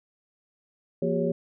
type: tone cluster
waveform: sine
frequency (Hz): 171.3 / 235.5 / 368.5 / 403.8 / 555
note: F3 / A#3 / F#4 / G#4 / C#5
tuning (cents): -33 / +18 / -7 / -49 / +2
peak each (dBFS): -29 / -30 / -33 / -28 / -29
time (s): 1.02-1.32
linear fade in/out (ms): 5
effects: none